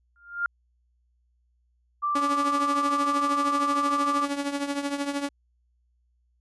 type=tone with exponential growth; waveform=sine; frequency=1401 Hz; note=F6; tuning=5 cents sharp; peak=-20 dBFS; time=0.16-0.46 s; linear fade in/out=1 ms; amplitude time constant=64 ms
type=tone; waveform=sine; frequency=1174.7 Hz; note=D6; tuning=in tune; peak=-23 dBFS; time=2.02-4.26 s; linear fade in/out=20 ms
type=tone with tremolo; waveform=sawtooth; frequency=283.2 Hz; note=C#4; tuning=37 cents sharp; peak=-20 dBFS; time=2.15-5.29 s; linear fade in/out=5 ms; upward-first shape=triangle; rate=13 Hz; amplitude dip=75%
effects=added 60 Hz sine -65 dBFS peak until 6.4 s + resampled to 24000 Hz